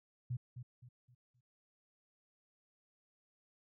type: tone with echo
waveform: sine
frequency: 123.4 Hz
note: B2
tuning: 1 cent flat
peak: -35 dBFS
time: 0.3-0.37 s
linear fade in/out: 10 ms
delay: 260 ms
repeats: 4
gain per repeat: -9 dB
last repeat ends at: 1.41 s
effects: none